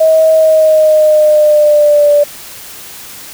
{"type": "tone with pitch glide", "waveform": "sine", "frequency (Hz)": [637, 584.1], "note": ["D#5", "D5"], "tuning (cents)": [41, -10], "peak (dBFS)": -4, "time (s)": [0, 2.24], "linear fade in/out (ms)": 10, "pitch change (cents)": -151, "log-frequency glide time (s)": [0.32, 2.11], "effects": ["white hiss -30 dBFS RMS until 3.33 s"]}